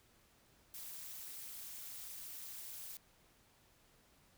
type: noise with amplitude modulation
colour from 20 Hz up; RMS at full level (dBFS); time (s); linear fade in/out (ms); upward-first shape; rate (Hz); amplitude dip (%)
blue; -45; 0.74-2.97; 2; sine; 225; 85
effects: pink hiss -69 dBFS RMS until 4.37 s